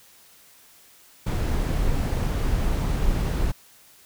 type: noise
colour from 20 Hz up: brown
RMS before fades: -23 dBFS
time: 1.26-3.52 s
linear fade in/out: 10 ms
effects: white hiss -53 dBFS RMS until 4.05 s